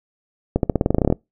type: accelerating click train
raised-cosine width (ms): 2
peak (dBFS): -3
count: 14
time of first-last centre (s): 0.56-1.125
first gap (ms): 72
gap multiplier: 0.91
effects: noise-tail reverb RT60 0.2 s tail -25 dB re dry